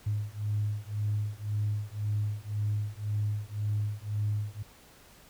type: beating tone pair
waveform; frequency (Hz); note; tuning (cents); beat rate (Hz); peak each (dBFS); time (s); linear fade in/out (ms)
sine; 103.83 / 105.73; G#2 / G#2; 0 / +31; 1.9; -31; 0.06-4.63; 10
effects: tanh soft clip ceiling -21 dBFS + pink hiss -56 dBFS RMS until 5.29 s